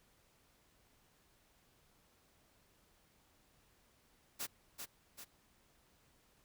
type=noise with echo; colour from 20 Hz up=white; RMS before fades=-41 dBFS; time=4.39-4.47 s; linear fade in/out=20 ms; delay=390 ms; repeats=2; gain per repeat=-5 dB; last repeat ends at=5.25 s; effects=pink hiss -71 dBFS RMS until 6.44 s